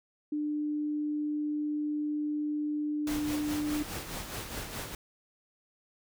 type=tone; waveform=sine; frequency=298.7 Hz; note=D4; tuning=29 cents sharp; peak=-29 dBFS; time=0.32-3.83 s; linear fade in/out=5 ms
type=noise with tremolo; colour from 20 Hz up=pink; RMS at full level=-37 dBFS; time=3.07-4.95 s; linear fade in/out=2 ms; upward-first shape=sine; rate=4.8 Hz; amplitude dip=50%
effects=none